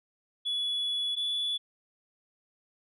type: tone pair in turn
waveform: sine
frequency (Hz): 3405 / 3435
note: G#7 / A7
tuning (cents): +42 / -42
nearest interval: unison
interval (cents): 16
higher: second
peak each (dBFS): -26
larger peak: neither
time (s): 0.45-1.16 / 1.16-1.58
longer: first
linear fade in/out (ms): 20
effects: tanh soft clip ceiling -26 dBFS